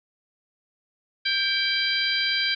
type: harmonic tone with a mistuned harmonic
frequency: 792 Hz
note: G5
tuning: 18 cents sharp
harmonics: 2 / 3 / 4 / 5 / 6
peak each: -28 / -28 / -28 / -28 / -28 dBFS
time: 1.25-2.55 s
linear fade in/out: 10 ms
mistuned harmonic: 3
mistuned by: -45 cents
effects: none